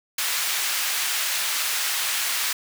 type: high-pass noise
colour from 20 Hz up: pink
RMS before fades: -25 dBFS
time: 0.18-2.53 s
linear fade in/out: 5 ms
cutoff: 1700 Hz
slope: 12 dB/octave
effects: none